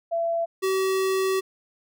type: tone pair in turn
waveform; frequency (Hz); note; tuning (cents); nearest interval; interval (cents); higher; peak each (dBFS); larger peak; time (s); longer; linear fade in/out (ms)
sine / square; 672 / 381.3; E5 / G4; +33 / -48; minor seventh; 981; first; -22; neither; 0.11-0.46 / 0.62-1.41; second; 20
effects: none